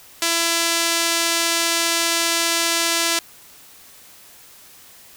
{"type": "tone with band-pass filter", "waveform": "sawtooth", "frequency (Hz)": 335, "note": "E4", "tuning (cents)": 28, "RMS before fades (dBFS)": -20, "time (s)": [0.22, 3.19], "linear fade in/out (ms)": 2, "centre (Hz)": 6500, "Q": 0.63, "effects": ["white hiss -46 dBFS RMS until 5.16 s"]}